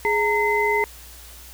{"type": "tone cluster", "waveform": "sine", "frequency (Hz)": [419.1, 917, 2049], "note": ["G#4", "A#5", "C7"], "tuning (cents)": [16, -29, -37], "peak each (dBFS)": -22, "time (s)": [0.05, 0.84], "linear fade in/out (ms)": 0, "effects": ["added 60 Hz sine -44 dBFS peak until 1.53 s", "white hiss -44 dBFS RMS until 1.53 s"]}